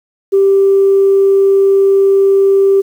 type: tone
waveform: sine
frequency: 392 Hz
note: G4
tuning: in tune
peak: -5 dBFS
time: 0.32-2.82 s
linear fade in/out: 20 ms
effects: tanh soft clip ceiling -1 dBFS + 7-bit